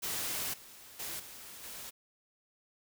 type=noise with level steps; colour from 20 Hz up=white; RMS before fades=-36 / -53 / -40 / -49 / -45 dBFS; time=0.02-1.91 s; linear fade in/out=20 ms; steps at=0.53 / 0.99 / 1.19 / 1.63 s; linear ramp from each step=10 ms; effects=none